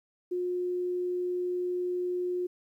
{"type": "tone", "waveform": "sine", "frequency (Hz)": 358.8, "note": "F4", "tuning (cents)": 47, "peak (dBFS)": -28, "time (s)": [0.31, 2.47], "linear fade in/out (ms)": 10, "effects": ["11-bit"]}